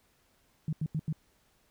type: tone bursts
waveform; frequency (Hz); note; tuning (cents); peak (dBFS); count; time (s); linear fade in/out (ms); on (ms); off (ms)
sine; 155.56; D#3; 0; -28; 4; 0.68-1.127; 2; 48; 85
effects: pink hiss -69 dBFS RMS until 1.7 s